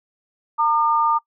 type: tone pair together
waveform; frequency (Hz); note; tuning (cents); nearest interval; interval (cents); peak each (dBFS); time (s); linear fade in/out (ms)
sine; 914 / 1207.1; A#5 / D6; -34 / +47; perfect fourth; 481; -18; 0.58-1.19; 20
effects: noise-tail reverb RT60 0.1 s tail -23 dB re dry